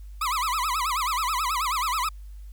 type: tone with vibrato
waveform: 40% pulse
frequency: 1131 Hz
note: C#6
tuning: 34 cents sharp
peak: -23 dBFS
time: 0.21-2.09 s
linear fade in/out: 5 ms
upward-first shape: sine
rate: 9.3 Hz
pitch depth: 260 cents each way
effects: added 50 Hz sine -38 dBFS peak until 2.52 s + white hiss -64 dBFS RMS until 2.52 s